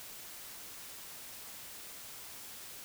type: silence
effects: white hiss -48 dBFS RMS until 2.84 s